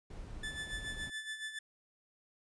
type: noise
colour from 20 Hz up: brown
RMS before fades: -46 dBFS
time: 0.1-1.1 s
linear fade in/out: 5 ms
type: tone with tremolo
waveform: 30% pulse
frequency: 1747 Hz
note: A6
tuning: 13 cents flat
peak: -35 dBFS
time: 0.43-1.59 s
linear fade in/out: 5 ms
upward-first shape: sine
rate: 7.1 Hz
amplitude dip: 65%
effects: resampled to 22050 Hz